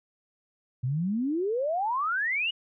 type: exponential sweep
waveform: sine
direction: up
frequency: 119.5 to 2960 Hz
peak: -25 dBFS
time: 0.83-2.51 s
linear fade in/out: 10 ms
effects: none